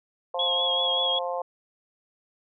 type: harmonic tone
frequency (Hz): 175.7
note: F3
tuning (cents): +11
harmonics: 3 / 4 / 5 / 6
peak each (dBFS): -30 / -32 / -34 / -36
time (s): 0.34-1.42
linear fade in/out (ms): 5
type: tone with vibrato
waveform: sine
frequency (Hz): 3322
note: G#7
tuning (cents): 0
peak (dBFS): -23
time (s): 0.39-1.19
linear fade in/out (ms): 5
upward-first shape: triangle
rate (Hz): 5.2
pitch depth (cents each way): 40
effects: none